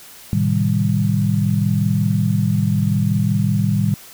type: chord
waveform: sine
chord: A half-diminished seventh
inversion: none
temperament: equal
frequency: 110 / 130.81 / 155.56 / 196 Hz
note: A2 / C3 / Eb3 / G3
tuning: 0 / 0 / 0 / 0 cents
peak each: -19 / -24 / -20 / -19 dBFS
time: 0.33-3.94 s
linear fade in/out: 0 ms
effects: white hiss -41 dBFS RMS until 4.13 s